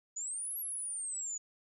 sine exponential two-way sweep, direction up then down, 6820 to 11600 to 6820 Hz, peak -36 dBFS, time 0.16-1.38 s, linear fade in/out 10 ms, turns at 0.58 s, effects none

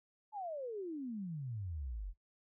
sine exponential sweep, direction down, 880 to 41.56 Hz, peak -39 dBFS, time 0.32-2.14 s, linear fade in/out 50 ms, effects noise-tail reverb RT60 0.1 s tail -20 dB re dry

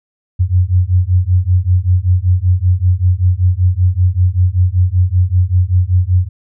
sine beating tone pair, 88.4 / 93.6 Hz, F2 / F#2, +22 / +20 cents, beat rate 5.2 Hz, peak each -12 dBFS, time 0.39-6.29 s, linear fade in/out 20 ms, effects none

